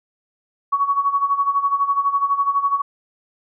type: tone with tremolo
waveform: sine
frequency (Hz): 1122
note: C#6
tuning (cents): +21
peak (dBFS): -13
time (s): 0.72-2.82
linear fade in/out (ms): 10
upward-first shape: sine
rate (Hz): 12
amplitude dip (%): 75
effects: none